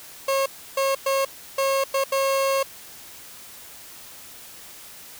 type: tone bursts at uneven times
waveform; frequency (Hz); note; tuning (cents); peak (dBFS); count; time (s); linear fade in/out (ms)
30% pulse; 543; C#5; -36; -17; 6; 0.28-0.46 / 0.77-0.95 / 1.06-1.25 / 1.58-1.84 / 1.94-2.04 / 2.12-2.63; 5
effects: white hiss -43 dBFS RMS until 5.19 s